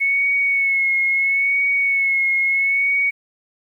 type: tone with vibrato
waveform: sine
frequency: 2200 Hz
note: C#7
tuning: 14 cents flat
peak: -15 dBFS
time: 0-3.11 s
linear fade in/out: 20 ms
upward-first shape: sine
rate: 0.75 Hz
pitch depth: 33 cents each way
effects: 9-bit